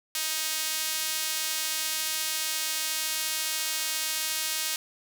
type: tone with high-pass filter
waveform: sawtooth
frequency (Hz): 314.3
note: D#4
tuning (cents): +18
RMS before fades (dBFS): -30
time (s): 0.15-4.76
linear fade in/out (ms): 2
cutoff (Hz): 3400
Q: 0.56
effects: none